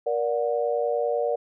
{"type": "tone cluster", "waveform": "sine", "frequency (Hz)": [473, 583, 729], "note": ["A#4", "D5", "F#5"], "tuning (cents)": [25, -13, -26], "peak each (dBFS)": [-25, -26, -30], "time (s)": [0.06, 1.36], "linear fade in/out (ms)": 10, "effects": []}